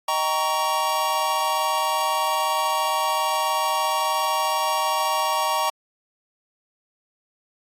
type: chord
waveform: square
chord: Eb dominant seventh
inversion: none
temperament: just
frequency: 622.3 / 777.8 / 933.4 / 1120.1 Hz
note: Eb5 / G5 / Bb5 / Db6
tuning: 0 / -14 / +2 / +18 cents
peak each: -30 / -29 / -25 / -26 dBFS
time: 0.08-5.7 s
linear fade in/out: 5 ms
effects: AAC 48 kbps